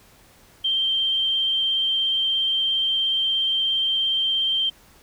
sine tone with vibrato, 3147 Hz, G7, 6 cents sharp, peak -19 dBFS, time 0.64-4.7 s, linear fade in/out 10 ms, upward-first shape sine, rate 17 Hz, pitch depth 12 cents each way, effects pink hiss -53 dBFS RMS until 5.02 s

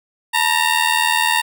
15% pulse ring-modulated tone, 921 Hz, A#5, 21 cents flat, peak -5 dBFS, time 0.33-1.42 s, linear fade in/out 20 ms, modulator 40 Hz, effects none

